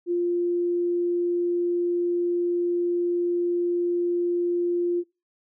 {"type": "tone", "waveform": "sine", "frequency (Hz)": 349.2, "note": "F4", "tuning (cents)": 0, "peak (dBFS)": -21, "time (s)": [0.06, 5.04], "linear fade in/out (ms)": 50, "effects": ["noise-tail reverb RT60 0.3 s tail -25 dB re dry"]}